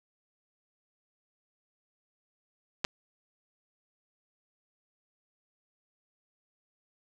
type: clicks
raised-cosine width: 0.2 ms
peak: -14 / -10 dBFS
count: 2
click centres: 2.844 / 2.849 s
effects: none